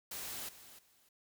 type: noise with echo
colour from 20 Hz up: white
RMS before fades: -43 dBFS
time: 0.11-0.49 s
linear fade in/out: 5 ms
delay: 300 ms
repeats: 2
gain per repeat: -13 dB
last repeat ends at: 1.09 s
effects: none